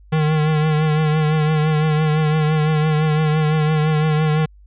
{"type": "tone with vibrato", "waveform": "square", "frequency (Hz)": 154.3, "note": "D#3", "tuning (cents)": -14, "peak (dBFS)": -15, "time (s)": [0.12, 4.46], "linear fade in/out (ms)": 10, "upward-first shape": "triangle", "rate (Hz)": 5.9, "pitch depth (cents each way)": 45, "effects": ["added 50 Hz sine -43 dBFS peak until 4.66 s", "resampled to 8000 Hz"]}